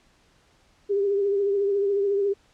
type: tone with vibrato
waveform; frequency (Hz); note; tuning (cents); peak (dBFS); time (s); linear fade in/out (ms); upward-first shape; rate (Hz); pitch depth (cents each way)
sine; 400; G4; +35; -20; 0.89-2.34; 20; triangle; 14; 47
effects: pink hiss -61 dBFS RMS until 2.53 s + low-pass 7000 Hz 12 dB/octave